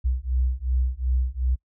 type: beating tone pair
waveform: sine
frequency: 61.9 / 64.6 Hz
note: B1 / C2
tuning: +5 / -21 cents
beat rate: 2.7 Hz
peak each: -24 dBFS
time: 0.04-1.56 s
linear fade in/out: 20 ms
effects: noise-tail reverb RT60 0.1 s tail -25 dB re dry